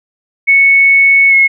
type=tone with pitch glide; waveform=sine; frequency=2211 to 2174 Hz; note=C#7 to C#7; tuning=-5 to -34 cents; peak=-4 dBFS; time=0.47-1.48 s; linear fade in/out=20 ms; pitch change=-29 cents; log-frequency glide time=1.29-1.34 s; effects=none